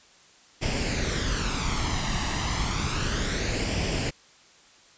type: noise with flanger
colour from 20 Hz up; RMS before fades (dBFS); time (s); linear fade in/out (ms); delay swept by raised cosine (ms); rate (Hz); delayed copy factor
pink; -27; 0.61-4.11; 20; 0.38 to 1.04; 0.31; +0.55
effects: white hiss -55 dBFS RMS until 4.97 s + resampled to 16000 Hz